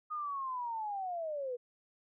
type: linear sweep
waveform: sine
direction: down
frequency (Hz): 1244.5 to 475.6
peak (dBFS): -35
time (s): 0.1-1.57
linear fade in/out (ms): 20
effects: none